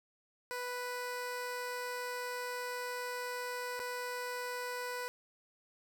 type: tone with dropouts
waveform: 15% pulse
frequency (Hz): 493.9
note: B4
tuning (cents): 0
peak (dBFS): -31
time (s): 0.51-5.08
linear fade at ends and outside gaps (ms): 0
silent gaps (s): 3.794-3.8
effects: none